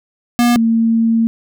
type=tone pair in turn; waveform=square / sine; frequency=239.9 / 227.4 Hz; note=A#3 / A#3; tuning=+50 / -43 cents; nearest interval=minor second; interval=93 cents; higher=first; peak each=-10 dBFS; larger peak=neither; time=0.39-0.56 / 0.56-1.27 s; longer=second; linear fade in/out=0 ms; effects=none

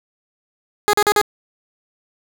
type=tone bursts; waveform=15% pulse; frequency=415.3 Hz; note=G#4; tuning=in tune; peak=-6 dBFS; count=4; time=0.88-1.215 s; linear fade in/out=0 ms; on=53 ms; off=41 ms; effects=none

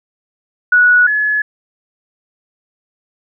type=tone pair in turn; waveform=sine; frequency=1467 / 1703.9 Hz; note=F#6 / G#6; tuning=-15 / +44 cents; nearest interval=minor third; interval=259 cents; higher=second; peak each=-6 / -12 dBFS; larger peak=first; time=0.72-1.07 / 1.07-1.42 s; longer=neither; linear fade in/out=5 ms; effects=none

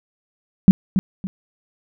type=tone with echo; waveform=sine; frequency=189.8 Hz; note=F#3; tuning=44 cents sharp; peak=-3 dBFS; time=0.68-0.71 s; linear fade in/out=0 ms; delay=280 ms; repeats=2; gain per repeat=-10 dB; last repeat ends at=1.27 s; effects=none

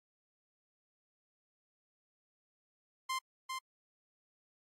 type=tone with echo; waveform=sawtooth; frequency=1046.5 Hz; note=C6; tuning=in tune; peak=-30 dBFS; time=3.09-3.19 s; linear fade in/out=10 ms; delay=400 ms; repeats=1; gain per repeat=-4 dB; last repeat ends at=3.59 s; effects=low-pass 11000 Hz 12 dB/octave + AAC 64 kbps

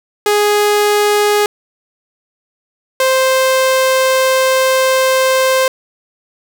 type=tone pair in turn; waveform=sawtooth; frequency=415.3 / 523.2 Hz; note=G#4 / C5; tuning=0 / 0 cents; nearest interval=major third; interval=400 cents; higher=second; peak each=-6 dBFS; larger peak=neither; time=0.26-1.46 / 3-5.68 s; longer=second; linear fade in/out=2 ms; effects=none

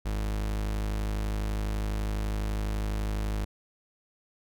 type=tone; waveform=40% pulse; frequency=52 Hz; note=G#1; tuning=3 cents sharp; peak=-27 dBFS; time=0.05-3.45 s; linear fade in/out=10 ms; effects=none

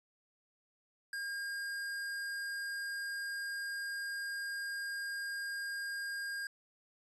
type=tone; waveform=square; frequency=1615 Hz; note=G#6; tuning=49 cents flat; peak=-38 dBFS; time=1.13-6.47 s; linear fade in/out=2 ms; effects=resampled to 24000 Hz

